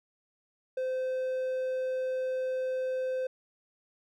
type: tone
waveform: triangle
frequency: 516 Hz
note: C5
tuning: 24 cents flat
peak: -27 dBFS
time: 0.77-3.27 s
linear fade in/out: 5 ms
effects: none